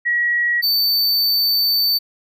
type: tone pair in turn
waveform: sine / square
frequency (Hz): 1914 / 4552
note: A#6 / C#8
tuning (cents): +45 / +45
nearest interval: octave + minor third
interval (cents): 1500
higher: second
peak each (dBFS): -15 / -15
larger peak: neither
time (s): 0.05-0.62 / 0.62-1.99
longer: second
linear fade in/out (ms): 20
effects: none